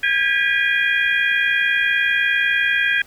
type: tone cluster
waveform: sine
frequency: 1610 / 1670 / 1958 / 2435 / 3263 Hz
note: G6 / G#6 / B6 / D#7 / G#7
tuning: +46 / +9 / -15 / -38 / -31 cents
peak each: -19 / -22 / -24 / -22 / -27 dBFS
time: 0.03-3.02 s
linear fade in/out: 5 ms
effects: pink hiss -48 dBFS RMS until 3.06 s